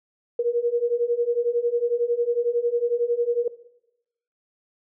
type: beating tone pair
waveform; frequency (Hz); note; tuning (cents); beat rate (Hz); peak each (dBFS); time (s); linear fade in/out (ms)
sine; 469.9 / 480.9; A#4 / B4; +14 / -46; 11; -23; 0.39-3.48; 5
effects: noise-tail reverb RT60 0.9 s tail -18 dB re dry